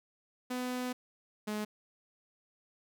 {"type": "tone pair in turn", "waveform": "sawtooth", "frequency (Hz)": [250.5, 211.6], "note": ["B3", "G#3"], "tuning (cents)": [25, 33], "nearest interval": "minor third", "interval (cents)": 292, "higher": "first", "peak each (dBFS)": [-30, -30], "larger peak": "neither", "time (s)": [[0.5, 0.93], [1.47, 1.65]], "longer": "first", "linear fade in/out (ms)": 10, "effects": []}